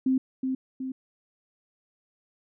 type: tone with echo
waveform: sine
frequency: 261.4 Hz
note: C4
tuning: 1 cent flat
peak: -20 dBFS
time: 0.06-0.18 s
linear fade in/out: 5 ms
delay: 370 ms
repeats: 2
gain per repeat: -5 dB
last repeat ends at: 0.92 s
effects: none